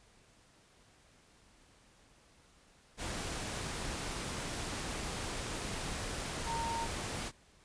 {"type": "tone in noise", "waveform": "sine", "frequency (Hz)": 920, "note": "A#5", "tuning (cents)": -23, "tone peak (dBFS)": -35, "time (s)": [6.45, 6.88], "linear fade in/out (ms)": 50, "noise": "pink", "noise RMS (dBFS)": -39, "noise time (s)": [2.97, 7.32], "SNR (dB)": 1, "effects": ["pink hiss -64 dBFS RMS until 7.64 s", "resampled to 22050 Hz"]}